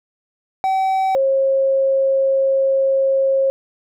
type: tone pair in turn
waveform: triangle / sine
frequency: 765 / 539.1 Hz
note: G5 / C#5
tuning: -42 / -48 cents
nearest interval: tritone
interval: 606 cents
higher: first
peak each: -13 dBFS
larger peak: neither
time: 0.64-1.15 / 1.15-3.5 s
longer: second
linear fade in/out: 0 ms
effects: none